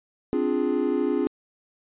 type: chord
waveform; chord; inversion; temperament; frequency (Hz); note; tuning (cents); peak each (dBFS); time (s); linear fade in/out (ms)
triangle; D half-diminished seventh; third; equal; 261.6 / 293.7 / 349.2 / 415.3; C4 / D4 / F4 / Ab4; 0 / 0 / 0 / 0; -25; 0.33-1.27; 0
effects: resampled to 8000 Hz